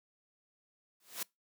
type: noise with exponential growth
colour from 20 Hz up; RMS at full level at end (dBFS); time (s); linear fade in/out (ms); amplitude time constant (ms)
white; -34; 1-1.23; 5; 49
effects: noise-tail reverb RT60 0.2 s tail -25 dB re dry + high-pass 200 Hz 12 dB/octave